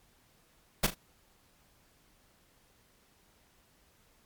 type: noise with echo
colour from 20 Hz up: pink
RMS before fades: -25 dBFS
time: 0.83-0.87 s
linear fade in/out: 10 ms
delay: 38 ms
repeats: 2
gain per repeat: -11 dB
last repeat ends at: 0.946 s
effects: pink hiss -66 dBFS RMS until 4.25 s + MP3 96 kbps